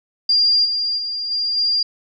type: tone with level steps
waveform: sine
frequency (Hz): 4795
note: D8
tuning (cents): +35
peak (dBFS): -12 / -18 / -22 / -18 / -15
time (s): 0.29-1.83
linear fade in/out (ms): 5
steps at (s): 0.64 / 0.97 / 1.3 / 1.56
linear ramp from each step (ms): 20
effects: none